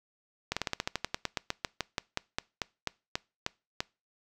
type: slowing click train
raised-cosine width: 0.2 ms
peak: -12 dBFS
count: 23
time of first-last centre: 0.52-3.805 s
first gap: 46 ms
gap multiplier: 1.1
effects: noise-tail reverb RT60 0.3 s tail -24 dB re dry